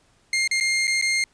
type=tone with dropouts; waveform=sawtooth; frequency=2119 Hz; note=C7; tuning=21 cents sharp; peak=-16 dBFS; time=0.33-1.24 s; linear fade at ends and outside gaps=2 ms; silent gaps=0.476-0.512 / 0.601-0.608 / 0.871-0.877 / 1.014-1.023 s; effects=pink hiss -61 dBFS RMS until 1.33 s + resampled to 22050 Hz